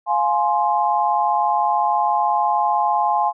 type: chord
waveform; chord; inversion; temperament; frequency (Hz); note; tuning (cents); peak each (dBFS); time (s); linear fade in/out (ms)
sine; F minor; none; just; 698.5 / 838.1 / 1047.7; F5 / Ab5 / C6; 0 / +16 / +2; -22 / -18 / -21; 0.06-3.33; 50
effects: none